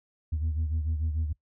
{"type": "beating tone pair", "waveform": "sine", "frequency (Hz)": [77.78, 84.58], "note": ["D#2", "E2"], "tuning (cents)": [0, 45], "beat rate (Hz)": 6.8, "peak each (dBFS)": [-25, -32], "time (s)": [0.32, 1.33], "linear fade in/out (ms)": 10, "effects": ["noise-tail reverb RT60 0.1 s tail -22 dB re dry", "tanh soft clip ceiling -23 dBFS"]}